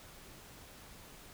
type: silence
effects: pink hiss -54 dBFS RMS until 1.33 s